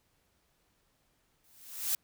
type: noise with exponential growth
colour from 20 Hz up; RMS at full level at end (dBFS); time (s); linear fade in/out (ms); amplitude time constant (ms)
blue; -28; 1.44-1.95; 2; 110
effects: pink hiss -73 dBFS RMS until 2.03 s